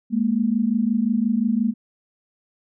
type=tone pair together; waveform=sine; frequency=209.8 / 235.5 Hz; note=G#3 / A#3; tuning=+18 / +18 cents; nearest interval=major second; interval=200 cents; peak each=-21 / -20 dBFS; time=0.1-1.74 s; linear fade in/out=50 ms; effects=none